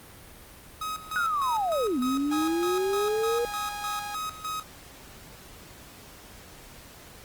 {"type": "tone with tremolo", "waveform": "45% pulse", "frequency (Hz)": 1266, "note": "D#6", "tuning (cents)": 30, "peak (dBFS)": -30, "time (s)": [0.81, 4.63], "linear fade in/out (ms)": 5, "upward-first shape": "square", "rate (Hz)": 3.3, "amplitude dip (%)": 75}
{"type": "linear two-way sweep", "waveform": "sine", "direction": "down then up", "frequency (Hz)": [1483, 244.9, 480.4], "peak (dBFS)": -24, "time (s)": [1.16, 3.45], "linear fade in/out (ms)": 0, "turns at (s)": 1.99}
{"type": "tone", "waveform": "sawtooth", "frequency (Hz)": 823, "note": "G#5", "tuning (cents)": -16, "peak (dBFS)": -30, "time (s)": [2.31, 4.15], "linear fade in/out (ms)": 5}
{"effects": ["pink hiss -48 dBFS RMS until 7.24 s", "Opus 32 kbps"]}